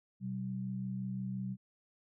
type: tone pair together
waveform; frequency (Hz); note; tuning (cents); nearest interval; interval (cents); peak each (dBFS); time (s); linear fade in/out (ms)
sine; 125.6 / 191.37; B2 / G3; +30 / -41; perfect fifth; 729; -40 / -37; 0.2-1.57; 50
effects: none